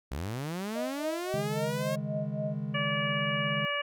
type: linear sweep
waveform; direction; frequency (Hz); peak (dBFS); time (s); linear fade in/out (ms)
sawtooth; up; 58.6 to 547; -29; 0.11-1.96; 10
type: tone with tremolo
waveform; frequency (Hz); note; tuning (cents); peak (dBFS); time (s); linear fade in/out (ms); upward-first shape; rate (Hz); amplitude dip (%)
sine; 626; D#5; +10; -31; 0.75-2.55; 10; sine; 3.7; 90
type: chord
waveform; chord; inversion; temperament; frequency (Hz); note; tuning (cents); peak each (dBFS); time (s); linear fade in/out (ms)
triangle; C# suspended second; none; equal with one note detuned; 138.59 / 155.56 / 206.3; C#3 / D#3 / G#3; 0 / 0 / -11; -34; 1.34-3.65; 0
type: harmonic tone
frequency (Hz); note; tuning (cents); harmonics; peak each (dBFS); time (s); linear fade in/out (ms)
577; D5; -31; 1 / 2 / 3 / 4 / 5; -35 / -35 / -35 / -35 / -35; 2.74-3.82; 10
effects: none